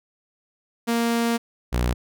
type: tone pair in turn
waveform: sawtooth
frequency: 233.1 / 60.68 Hz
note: A#3 / B1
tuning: 0 / -30 cents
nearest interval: octave + major seventh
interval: 2330 cents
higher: first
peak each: -16 dBFS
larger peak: neither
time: 0.87-1.38 / 1.72-1.94 s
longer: first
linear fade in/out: 20 ms
effects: none